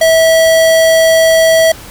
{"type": "tone", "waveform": "square", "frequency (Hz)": 650, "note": "E5", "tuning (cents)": -24, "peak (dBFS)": -6, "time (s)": [0.01, 1.72], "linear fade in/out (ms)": 5, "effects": ["pink hiss -32 dBFS RMS until 1.9 s"]}